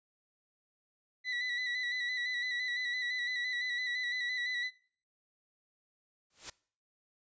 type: tone with vibrato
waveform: 35% pulse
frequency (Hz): 1972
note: B6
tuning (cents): -3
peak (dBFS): -31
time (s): 1.24-4.71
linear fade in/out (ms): 50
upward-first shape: square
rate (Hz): 5.9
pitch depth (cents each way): 28
type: noise with exponential growth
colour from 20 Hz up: white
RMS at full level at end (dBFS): -37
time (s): 6.3-6.5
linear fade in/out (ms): 5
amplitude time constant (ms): 42
effects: noise-tail reverb RT60 0.5 s tail -23 dB re dry + resampled to 16000 Hz